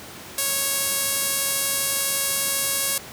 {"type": "tone with band-pass filter", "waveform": "sawtooth", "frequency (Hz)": 552, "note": "C#5", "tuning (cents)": -7, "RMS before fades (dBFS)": -24, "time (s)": [0.38, 2.98], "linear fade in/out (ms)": 2, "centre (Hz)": 11000, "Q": 1.1, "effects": ["pink hiss -39 dBFS RMS until 3.12 s", "high-pass 100 Hz 12 dB/octave"]}